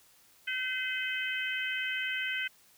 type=harmonic tone; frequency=512 Hz; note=C5; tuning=38 cents flat; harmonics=3 / 4 / 5 / 6; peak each=-35 / -36 / -37 / -38 dBFS; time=0.47-2.48 s; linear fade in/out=10 ms; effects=white hiss -62 dBFS RMS until 2.77 s